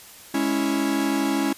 45% pulse chord, C# minor, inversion second, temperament equal, 207.7 / 277.2 / 329.6 Hz, G#3 / C#4 / E4, 0 / 0 / 0 cents, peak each -29 / -23 / -26 dBFS, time 0.34-1.53 s, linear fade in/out 5 ms, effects white hiss -45 dBFS RMS until 1.57 s + resampled to 32000 Hz

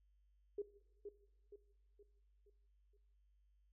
sine tone with echo, 409.4 Hz, G#4, 25 cents flat, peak -39 dBFS, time 0.58-0.62 s, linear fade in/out 5 ms, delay 470 ms, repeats 5, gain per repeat -7 dB, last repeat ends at 2.97 s, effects noise-tail reverb RT60 1.0 s tail -17 dB re dry + added 50 Hz sine -70 dBFS peak until 3.72 s

